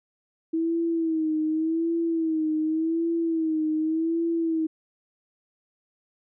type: tone with vibrato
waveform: sine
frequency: 322.4 Hz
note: E4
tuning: 38 cents flat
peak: -22 dBFS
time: 0.53-4.67 s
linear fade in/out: 10 ms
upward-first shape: sine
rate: 0.87 Hz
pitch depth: 65 cents each way
effects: none